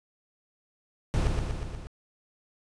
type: noise with echo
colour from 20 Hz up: brown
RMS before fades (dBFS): -25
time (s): 1.14-1.27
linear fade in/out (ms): 0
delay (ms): 120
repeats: 5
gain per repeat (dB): -3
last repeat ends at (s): 1.87
effects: resampled to 22050 Hz